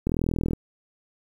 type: click train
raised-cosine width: 3 ms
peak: -12 dBFS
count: 20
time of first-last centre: 0.07-0.533 s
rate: 41 Hz
effects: 8-bit